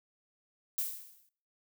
violet noise with exponential decay, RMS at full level -31 dBFS, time 0.78-1.29 s, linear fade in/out 0 ms, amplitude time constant 110 ms, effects noise-tail reverb RT60 0.5 s tail -20 dB re dry

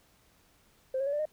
sine tone with pitch steps, 523.3 / 544.6 / 566.7 / 589.8 / 613.7 Hz, C5 / C#5 / C#5 / D5 / D#5, 0 / -31 / +38 / +7 / -24 cents, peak -27 dBFS, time 0.94-1.255 s, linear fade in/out 5 ms, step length 63 ms, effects tanh soft clip ceiling -23 dBFS + pink hiss -65 dBFS RMS until 1.32 s

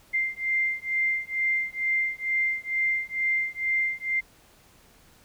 sine beating tone pair, 2093 / 2095.2 Hz, C7 / C7, 0 / +2 cents, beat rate 2.2 Hz, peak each -27 dBFS, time 0.13-4.21 s, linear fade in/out 20 ms, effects pink hiss -57 dBFS RMS until 5.24 s

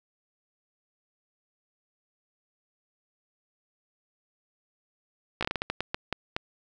slowing click train, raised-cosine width 0.3 ms, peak -12 dBFS, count 12, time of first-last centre 5.41-6.365 s, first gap 16 ms, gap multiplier 1.31, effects none

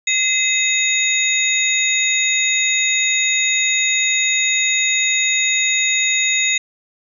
sine tone cluster, 2049 / 2571 / 3738 / 6770 Hz, C7 / E7 / A#7 / G#8, -37 / -44 / +4 / +32 cents, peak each -20 dBFS, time 0.07-6.58 s, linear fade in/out 5 ms, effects none

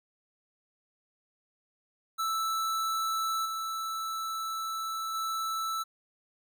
square tone with level steps, 1318.5 Hz, E6, in tune, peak -29 / -33 / -31 dBFS, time 2.18-5.84 s, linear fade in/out 20 ms, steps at 3.45 / 5.14 s, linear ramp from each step 10 ms, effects none

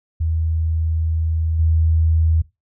sine tone with level steps, 80.6 Hz, E2, 38 cents flat, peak -17 / -13 dBFS, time 0.2-2.42 s, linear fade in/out 10 ms, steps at 1.59 s, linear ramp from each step 5 ms, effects noise-tail reverb RT60 0.2 s tail -18 dB re dry

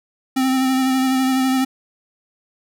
square tone with vibrato, 261.6 Hz, C4, in tune, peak -16 dBFS, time 0.36-1.65 s, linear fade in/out 10 ms, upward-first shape sine, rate 12 Hz, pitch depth 22 cents each way, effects none

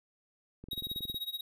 click train, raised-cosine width 3 ms, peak -33 dBFS, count 12, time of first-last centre 0.64-1.145 s, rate 21.8 Hz
square tone with tremolo, 3800 Hz, A#7, 33 cents sharp, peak -33 dBFS, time 0.71-1.41 s, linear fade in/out 5 ms, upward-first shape sine, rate 16 Hz, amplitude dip 90%
effects none

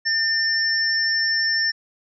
sine tone pair together, 1800 / 5394 Hz, A6 / E8, +39 / +39 cents, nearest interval octave + perfect fifth, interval 1900 cents, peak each -21 dBFS, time 0.05-1.72 s, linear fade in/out 20 ms, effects none

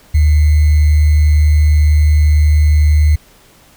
sine tone with sample-and-hold, 75.5 Hz, D2, 48 cents sharp, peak -6 dBFS, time 0.14-3.16 s, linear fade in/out 10 ms, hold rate 2100 Hz, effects pink hiss -46 dBFS RMS until 3.76 s

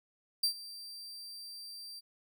40% pulse tone with ADSR envelope, 4699 Hz, D8, in tune, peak -24 dBFS, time 0.43-2.01 s, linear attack 7 ms, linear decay 94 ms, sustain -19 dB, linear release 27 ms, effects none

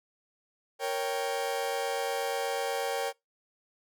40% pulse chord, G diminished, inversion first, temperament equal, 466.2 / 554.4 / 784 Hz, Bb4 / Db5 / G5, 0 / 0 / 0 cents, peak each -33 dBFS, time 0.79-3.13 s, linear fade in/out 50 ms, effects noise-tail reverb RT60 0.2 s tail -25 dB re dry

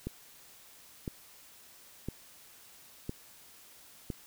click train, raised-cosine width 3 ms, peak -22 dBFS, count 5, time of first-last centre 0.07-4.102 s, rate 0.992 Hz, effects white hiss -56 dBFS RMS until 4.26 s

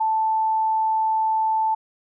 sine tone, 880 Hz, A5, in tune, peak -18 dBFS, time 0-1.75 s, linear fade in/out 10 ms, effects none

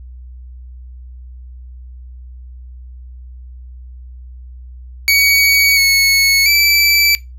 25% pulse tone with pitch steps, 2253 / 2201 / 2318 Hz, C#7 / C#7 / D7, +28 / -13 / -23 cents, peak -5 dBFS, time 5.08-7.15 s, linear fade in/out 0 ms, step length 690 ms, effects noise-tail reverb RT60 0.2 s tail -20 dB re dry + added 62 Hz sine -31 dBFS peak until 7.38 s

